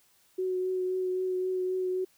sine tone with vibrato, 370 Hz, F#4, in tune, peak -27 dBFS, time 0.38-2.05 s, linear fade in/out 10 ms, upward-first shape triangle, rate 3.8 Hz, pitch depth 17 cents each way, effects white hiss -65 dBFS RMS until 2.17 s

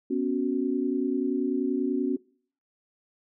sine chord, B suspended second, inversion none, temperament equal, 246.9 / 277.2 / 370 Hz, B3 / C#4 / F#4, 0 / 0 / 0 cents, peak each -29 / -27 / -29 dBFS, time 0.1-2.17 s, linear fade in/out 10 ms, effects noise-tail reverb RT60 0.5 s tail -23 dB re dry

